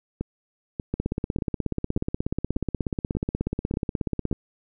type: two click trains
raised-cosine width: 3 ms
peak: -12 / -15 dBFS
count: 57 / 8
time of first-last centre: 0.94-4.313 / 0.21-4.328 s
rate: 16.6 / 1.7 Hz
effects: none